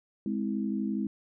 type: chord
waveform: sine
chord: Ab augmented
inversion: none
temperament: just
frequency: 207.7 / 259.6 / 324.5 Hz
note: Ab3 / C4 / E4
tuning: 0 / -13 / -27 cents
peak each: -30 / -34 / -35 dBFS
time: 0.26-1.07 s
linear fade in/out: 2 ms
effects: none